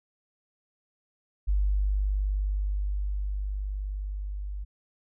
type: tone with level ramp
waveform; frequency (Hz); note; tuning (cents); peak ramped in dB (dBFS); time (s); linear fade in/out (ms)
sine; 49.68; G1; +24; -21 to -32; 1.47-4.65; 20
effects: none

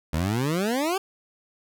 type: exponential sweep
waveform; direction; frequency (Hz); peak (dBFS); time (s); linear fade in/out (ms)
20% pulse; up; 74.3 to 399.9; -18; 0.13-0.98; 5
effects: none

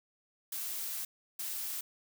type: noise bursts at uneven times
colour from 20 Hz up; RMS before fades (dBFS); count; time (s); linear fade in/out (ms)
blue; -38; 2; 0.52-1.05 / 1.39-1.81; 5
effects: none

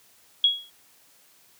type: tone with exponential decay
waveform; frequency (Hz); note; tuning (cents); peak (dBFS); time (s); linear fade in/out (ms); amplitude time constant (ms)
sine; 3323; G#7; 0; -13; 0.44-0.7; 2; 55
effects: white hiss -58 dBFS RMS until 1.59 s + high-pass 80 Hz 12 dB/octave

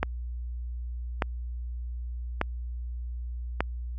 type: click train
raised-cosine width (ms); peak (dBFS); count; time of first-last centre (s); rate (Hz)
0.5; -9; 4; 0.03-3.606; 0.839
effects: added 60 Hz sine -32 dBFS peak until 3.98 s

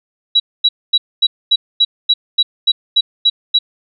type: tone bursts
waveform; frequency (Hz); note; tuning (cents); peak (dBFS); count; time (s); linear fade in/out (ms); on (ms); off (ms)
sine; 3896; B7; -24; -7; 12; 0.35-3.59; 10; 50; 240
effects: none

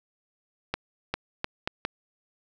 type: accelerating click train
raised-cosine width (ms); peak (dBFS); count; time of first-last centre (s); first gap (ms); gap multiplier
0.3; -11; 5; 0.74-1.851; 400; 0.76
effects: none

